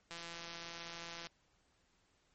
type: click train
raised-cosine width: 0.2 ms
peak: -29 dBFS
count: 197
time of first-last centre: 0.11-1.27 s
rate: 169 Hz
effects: pink hiss -74 dBFS RMS until 2.34 s + MP3 32 kbps